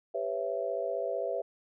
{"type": "chord", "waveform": "sine", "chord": "C# half-diminished seventh", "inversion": "second", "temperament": "just", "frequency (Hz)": [399.1, 498.9, 554.4, 665.2], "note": ["G4", "B4", "C#5", "E5"], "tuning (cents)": [31, 17, 0, 16], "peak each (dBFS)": [-38, -35, -36, -34], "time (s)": [0.14, 1.42], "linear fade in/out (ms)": 10, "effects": []}